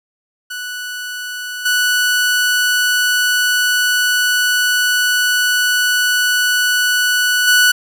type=tone with level steps; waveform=sawtooth; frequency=1480 Hz; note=F#6; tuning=in tune; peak=-20 / -9 / -5 dBFS; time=0.5-7.72 s; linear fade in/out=10 ms; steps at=1.65 / 7.47 s; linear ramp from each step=10 ms; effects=none